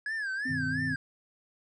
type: tone with vibrato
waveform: triangle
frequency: 1661.2 Hz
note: G#6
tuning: in tune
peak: -29 dBFS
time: 0.06-0.96 s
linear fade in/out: 2 ms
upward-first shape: sine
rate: 2.9 Hz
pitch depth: 140 cents each way
type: tone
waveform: sine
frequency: 259.2 Hz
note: C4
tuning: 16 cents flat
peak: -33 dBFS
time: 0.45-0.95 s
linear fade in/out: 10 ms
type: chord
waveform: sine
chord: G augmented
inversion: none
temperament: equal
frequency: 98 / 123.47 / 155.56 Hz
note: G2 / B2 / D#3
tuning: 0 / 0 / 0 cents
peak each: -40 / -40 / -35 dBFS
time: 0.48-0.96 s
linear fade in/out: 20 ms
effects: resampled to 22050 Hz